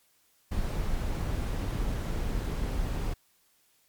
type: noise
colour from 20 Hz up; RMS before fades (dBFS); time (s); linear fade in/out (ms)
brown; -30; 0.51-3.14; 10
effects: white hiss -67 dBFS RMS until 3.88 s + MP3 96 kbps